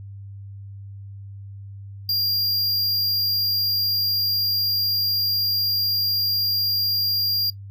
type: tone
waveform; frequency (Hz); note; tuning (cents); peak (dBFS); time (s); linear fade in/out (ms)
square; 4784; D8; +31; -20; 2.09-7.5; 2
effects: noise-tail reverb RT60 0.1 s tail -19 dB re dry + added 99 Hz sine -35 dBFS peak until 7.7 s